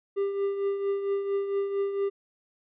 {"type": "tone with tremolo", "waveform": "triangle", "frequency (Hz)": 397.4, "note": "G4", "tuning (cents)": 24, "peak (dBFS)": -21, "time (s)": [0.16, 2.1], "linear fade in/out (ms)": 20, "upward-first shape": "triangle", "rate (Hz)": 4.4, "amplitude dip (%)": 60, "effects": ["resampled to 8000 Hz"]}